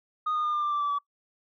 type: tone with pitch steps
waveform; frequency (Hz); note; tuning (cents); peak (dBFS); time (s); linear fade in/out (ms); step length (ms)
sine; 1238 / 1224.5 / 1211.1 / 1197.9 / 1184.8 / 1171.9 / 1159.1 / 1146.5; D#6 / D#6 / D#6 / D6 / D6 / D6 / D6 / D6; -9 / -28 / -47 / +34 / +15 / -4 / -23 / -42; -23; 0.26-0.988; 10; 91
effects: noise-tail reverb RT60 0.1 s tail -25 dB re dry + tanh soft clip ceiling -23 dBFS